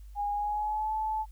sine tone with pitch glide, 820 to 868.8 Hz, G#5 to A5, -22 to -22 cents, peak -28 dBFS, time 0.15-1.26 s, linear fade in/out 50 ms, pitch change +100 cents, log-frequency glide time 0.32-0.93 s, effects added 50 Hz sine -44 dBFS peak until 1.31 s + white hiss -68 dBFS RMS until 1.31 s

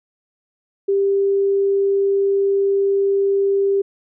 sine tone, 395.3 Hz, G4, 15 cents sharp, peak -14 dBFS, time 0.88-3.82 s, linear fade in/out 10 ms, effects none

